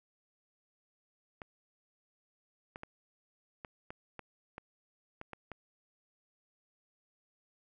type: clicks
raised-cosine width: 0.5 ms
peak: -28 dBFS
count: 10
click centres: 1.418 / 2.759 / 2.834 / 3.648 / 3.905 / 4.193 / 4.581 / 5.214 / 5.333 / 5.517 s
effects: none